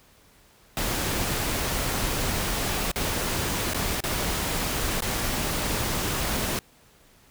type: noise with dropouts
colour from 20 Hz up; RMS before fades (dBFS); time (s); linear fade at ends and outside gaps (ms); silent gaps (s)
pink; -27; 0.77-6.59; 1; 2.916-2.959 / 3.735-3.745 / 4.005-4.038 / 5.006-5.021
effects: pink hiss -57 dBFS RMS until 7.3 s